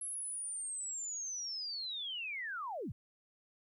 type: linear sweep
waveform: sine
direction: down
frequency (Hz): 11040 to 67.4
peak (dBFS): -38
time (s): 0.01-2.92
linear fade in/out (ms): 5
effects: 13-bit